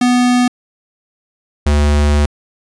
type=tone pair in turn; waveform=square; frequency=246.9 / 73.4 Hz; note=B3 / D2; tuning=0 / 0 cents; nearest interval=octave + major sixth; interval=2100 cents; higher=first; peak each=-10 / -10 dBFS; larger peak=neither; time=0.01-0.48 / 1.66-2.26 s; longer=second; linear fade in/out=5 ms; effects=resampled to 22050 Hz